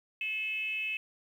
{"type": "tone with frequency modulation", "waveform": "sine", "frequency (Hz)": 2590, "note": "E7", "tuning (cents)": -31, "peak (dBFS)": -31, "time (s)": [0.21, 0.97], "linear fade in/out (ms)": 2, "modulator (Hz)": 424, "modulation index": 0.51, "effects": ["10-bit"]}